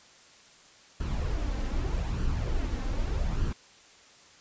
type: noise with flanger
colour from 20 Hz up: brown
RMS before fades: -29 dBFS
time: 1-3.53 s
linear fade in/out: 5 ms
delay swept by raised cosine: 0.67 to 3.87 ms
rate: 0.82 Hz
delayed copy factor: +0.5
effects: white hiss -55 dBFS RMS until 4.4 s + resampled to 16000 Hz